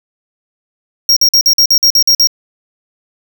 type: tone bursts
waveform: square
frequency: 5588 Hz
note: F8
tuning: in tune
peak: -6 dBFS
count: 10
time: 1.09-2.272 s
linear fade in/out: 2 ms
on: 75 ms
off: 48 ms
effects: none